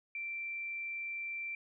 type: tone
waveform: sine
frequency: 2349 Hz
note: D7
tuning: in tune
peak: -37 dBFS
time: 0.15-1.55 s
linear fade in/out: 2 ms
effects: none